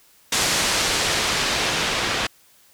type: noise with low-pass filter sweep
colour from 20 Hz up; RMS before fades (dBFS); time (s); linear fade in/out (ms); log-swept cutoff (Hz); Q
white; -22; 0.32-2.27; 5; 7300 to 3500; 0.71
effects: white hiss -55 dBFS RMS until 2.73 s